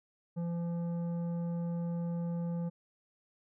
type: tone with tanh clipping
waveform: triangle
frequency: 170.7 Hz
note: F3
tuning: 39 cents flat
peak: -34 dBFS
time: 0.36-2.7 s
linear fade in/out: 20 ms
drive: 14 dB
effects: none